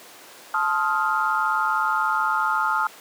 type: chord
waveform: sine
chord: F dominant seventh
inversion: first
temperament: just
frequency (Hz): 873.1 / 1047.7 / 1257.2 / 1396.9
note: A5 / C6 / Eb6 / F6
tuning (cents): -14 / +2 / +18 / 0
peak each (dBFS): -25 / -29 / -24 / -24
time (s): 0.54-2.87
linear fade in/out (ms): 2
effects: pink hiss -44 dBFS RMS until 3 s + high-pass 400 Hz 12 dB/octave